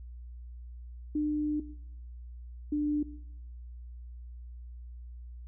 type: tone pair in turn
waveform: sine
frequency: 300 / 296.6 Hz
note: D4 / D4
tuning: +37 / +17 cents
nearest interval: unison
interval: 20 cents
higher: first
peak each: -26 dBFS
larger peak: neither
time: 1.15-1.6 / 2.72-3.03 s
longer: first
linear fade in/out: 5 ms
effects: noise-tail reverb RT60 0.7 s tail -17 dB re dry + added 60 Hz sine -42 dBFS peak until 5.47 s

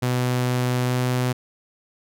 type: tone with pitch glide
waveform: sawtooth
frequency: 124.9 to 125.7 Hz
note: B2 to B2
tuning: +20 to +31 cents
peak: -16 dBFS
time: 0.02-1.33 s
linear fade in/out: 10 ms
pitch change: +11 cents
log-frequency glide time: 0.86-1 s
effects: none

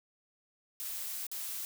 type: noise with dropouts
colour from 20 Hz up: blue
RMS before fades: -39 dBFS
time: 0.8-1.65 s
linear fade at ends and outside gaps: 0 ms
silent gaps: 1.267-1.315 s
effects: none

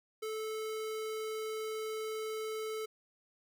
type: tone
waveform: square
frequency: 436.3 Hz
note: A4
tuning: 15 cents flat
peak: -37 dBFS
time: 0.22-2.86 s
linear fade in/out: 10 ms
effects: none

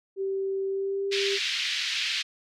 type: tone with pitch glide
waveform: sine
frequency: 388 to 395.9 Hz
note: G4 to G4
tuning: -18 to +17 cents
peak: -26 dBFS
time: 0.16-1.39 s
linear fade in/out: 50 ms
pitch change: +35 cents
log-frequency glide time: 0.67-1.1 s
type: band-pass noise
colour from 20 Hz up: white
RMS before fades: -29 dBFS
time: 1.11-2.23 s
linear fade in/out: 20 ms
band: 2000 to 4300 Hz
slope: 24 dB/octave
effects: none

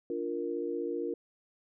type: chord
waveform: sine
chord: Bb major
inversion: first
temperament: equal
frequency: 293.7 / 349.2 / 466.2 Hz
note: D4 / F4 / Bb4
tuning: 0 / 0 / 0 cents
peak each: -38 / -35 / -35 dBFS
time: 0.1-1.14 s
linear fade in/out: 2 ms
effects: none

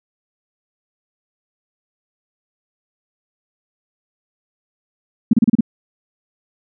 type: tone bursts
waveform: sine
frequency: 226.3 Hz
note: A3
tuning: 49 cents sharp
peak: -7 dBFS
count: 6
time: 5.31-5.608 s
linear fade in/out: 5 ms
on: 23 ms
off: 32 ms
effects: none

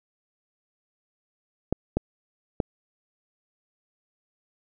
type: clicks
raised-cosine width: 2 ms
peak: -9 dBFS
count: 3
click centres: 1.726 / 1.97 / 2.602 s
effects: none

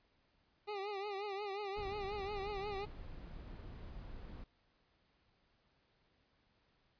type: tone with vibrato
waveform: 25% pulse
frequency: 402.9 Hz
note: G4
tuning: 48 cents sharp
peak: -36 dBFS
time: 0.67-2.86 s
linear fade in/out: 20 ms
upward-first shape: triangle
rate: 5.6 Hz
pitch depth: 100 cents each way
type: noise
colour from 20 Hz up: brown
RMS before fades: -49 dBFS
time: 1.76-4.44 s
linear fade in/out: 5 ms
effects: pink hiss -75 dBFS RMS until 6.99 s + resampled to 11025 Hz

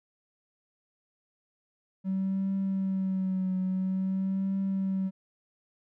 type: tone with vibrato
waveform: triangle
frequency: 190 Hz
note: F#3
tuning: 46 cents sharp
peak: -23 dBFS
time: 2.04-5.11 s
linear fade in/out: 50 ms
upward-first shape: triangle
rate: 0.49 Hz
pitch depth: 39 cents each way
effects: tanh soft clip ceiling -23 dBFS

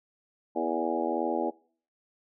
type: harmonic tone with a mistuned harmonic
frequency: 82.41 Hz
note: E2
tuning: in tune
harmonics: 3 / 4 / 5 / 6 / 7 / 8 / 9 / 10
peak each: -35 / -32 / -35 / -35 / -34 / -39 / -36 / -34 dBFS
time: 0.55-1.51 s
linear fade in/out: 20 ms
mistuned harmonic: 7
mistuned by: +18 cents
effects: noise-tail reverb RT60 0.5 s tail -24 dB re dry

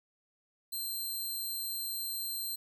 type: tone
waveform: 5% pulse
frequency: 4138 Hz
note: C8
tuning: 20 cents flat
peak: -28 dBFS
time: 0.72-2.56 s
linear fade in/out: 10 ms
effects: none

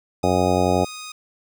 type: harmonic tone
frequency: 91.1 Hz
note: F#2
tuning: 26 cents flat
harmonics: 1 / 2 / 3 / 4 / 5 / 6 / 7 / 8 / 9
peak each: -25 / -25 / -25 / -25 / -25 / -25 / -25 / -25 / -25 dBFS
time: 0.23-0.85 s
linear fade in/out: 10 ms
type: tone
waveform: 10% pulse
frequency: 1244.5 Hz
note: D#6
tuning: in tune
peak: -25 dBFS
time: 0.23-1.12 s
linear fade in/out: 5 ms
effects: none

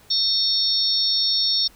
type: tone cluster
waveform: sine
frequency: 3688 / 4384 / 5430 Hz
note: A#7 / C#8 / F8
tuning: -19 / -20 / -50 cents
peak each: -24 / -24 / -20 dBFS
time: 0.1-1.68 s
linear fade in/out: 10 ms
effects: pink hiss -52 dBFS RMS until 1.75 s

